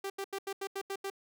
sawtooth tone bursts, 392 Hz, G4, in tune, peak -31 dBFS, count 8, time 0.04-1.101 s, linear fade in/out 5 ms, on 60 ms, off 83 ms, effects none

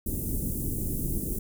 pink band-stop noise, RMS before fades -30 dBFS, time 0.06-1.39 s, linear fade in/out 5 ms, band 350 to 9800 Hz, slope 24 dB/octave, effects none

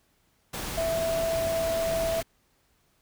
sine tone in noise, 659.3 Hz, E5, in tune, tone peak -25 dBFS, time 0.77-2.21 s, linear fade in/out 10 ms, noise pink, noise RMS -34 dBFS, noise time 0.53-2.23 s, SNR +6 dB, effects pink hiss -68 dBFS RMS until 3.01 s

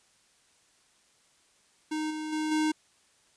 square tone with level steps, 309.4 Hz, D#4, 10 cents flat, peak -30 / -34 / -29 / -25 dBFS, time 1.91-2.72 s, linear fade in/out 10 ms, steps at 2.1 / 2.32 / 2.51 s, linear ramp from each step 10 ms, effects white hiss -65 dBFS RMS until 3.36 s + resampled to 22050 Hz

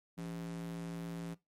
square tone with high-pass filter, 56.7 Hz, A#1, 47 cents flat, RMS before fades -42 dBFS, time 0.17-1.35 s, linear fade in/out 20 ms, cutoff 200 Hz, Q 5.6, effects noise-tail reverb RT60 0.2 s tail -19 dB re dry + MP3 64 kbps

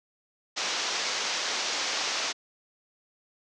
white low-pass noise, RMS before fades -30 dBFS, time 0.56-2.33 s, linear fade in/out 20 ms, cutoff 6400 Hz, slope 48 dB/octave, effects high-pass 400 Hz 12 dB/octave

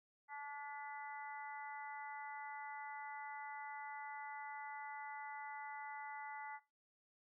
harmonic tone with a mistuned harmonic, 288.7 Hz, D4, 30 cents flat, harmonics 3 / 4 / 5 / 6 / 7, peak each -48 / -57 / -55 / -62 / -52 dBFS, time 0.28-6.6 s, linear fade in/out 50 ms, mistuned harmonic 7, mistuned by -19 cents, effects noise-tail reverb RT60 0.3 s tail -21 dB re dry

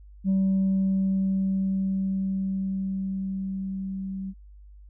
sine tone with level ramp, 192 Hz, G3, 36 cents flat, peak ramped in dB -17 to -30 dBFS, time 0.24-4.34 s, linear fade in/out 50 ms, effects tanh soft clip ceiling -18 dBFS + added 50 Hz sine -45 dBFS peak until 4.89 s

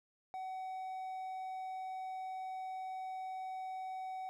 triangle tone, 753 Hz, F#5, 30 cents sharp, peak -38 dBFS, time 0.34-4.29 s, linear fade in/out 0 ms, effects none

